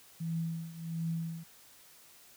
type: tone with tremolo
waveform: sine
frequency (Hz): 164.81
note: E3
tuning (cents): 0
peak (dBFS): -30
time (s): 0.2-1.44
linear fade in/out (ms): 10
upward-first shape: triangle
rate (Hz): 1.4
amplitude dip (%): 85
effects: white hiss -58 dBFS RMS until 2.36 s